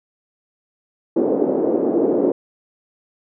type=band-pass noise; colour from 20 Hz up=white; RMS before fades=-18 dBFS; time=1.16-2.32 s; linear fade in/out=5 ms; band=270 to 450 Hz; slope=24 dB/octave; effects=none